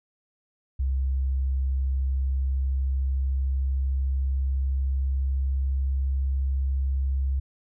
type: tone with pitch glide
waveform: sine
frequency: 66.3 to 67.19 Hz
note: C2 to C2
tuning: +23 to +47 cents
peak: -22 dBFS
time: 0.79-7.4 s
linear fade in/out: 10 ms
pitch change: +24 cents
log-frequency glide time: 1.19-6.25 s
effects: none